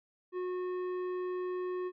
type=tone with tanh clipping; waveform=sine; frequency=363.9 Hz; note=F#4; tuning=29 cents flat; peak=-35 dBFS; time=0.32-1.92 s; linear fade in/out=50 ms; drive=11 dB; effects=none